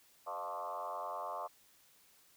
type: tone with frequency modulation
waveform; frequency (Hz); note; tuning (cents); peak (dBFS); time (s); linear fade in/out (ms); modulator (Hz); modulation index
sine; 880; A5; 0; -38; 0.26-1.48; 20; 90.6; 3.5
effects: white hiss -66 dBFS RMS until 2.36 s